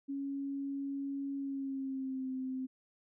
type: tone with pitch glide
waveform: sine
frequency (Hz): 277.2 to 260.1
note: C#4 to C4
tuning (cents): 0 to -10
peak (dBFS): -35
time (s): 0.08-2.67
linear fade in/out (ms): 20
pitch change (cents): -110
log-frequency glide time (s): 1.36-2.31
effects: none